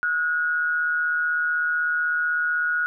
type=tone with amplitude modulation; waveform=sine; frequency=1451 Hz; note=F#6; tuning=34 cents flat; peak=-18 dBFS; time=0.03-2.86 s; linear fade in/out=0 ms; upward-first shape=sine; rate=156 Hz; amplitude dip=50%; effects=none